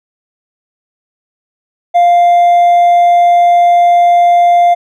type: tone with hard clipping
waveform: sine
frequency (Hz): 698.5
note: F5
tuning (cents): 0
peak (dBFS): -5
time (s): 1.94-4.75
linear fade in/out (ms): 20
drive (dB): 2
effects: none